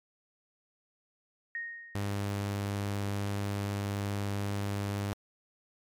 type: tone with exponential decay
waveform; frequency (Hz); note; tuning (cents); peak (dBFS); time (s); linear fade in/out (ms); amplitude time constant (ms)
sine; 1860; A#6; -4; -32; 1.55-2.43; 1; 190
type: tone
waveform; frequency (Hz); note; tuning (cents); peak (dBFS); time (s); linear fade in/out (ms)
sawtooth; 100.8; G2; +49; -27; 1.95-5.13; 0
effects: MP3 96 kbps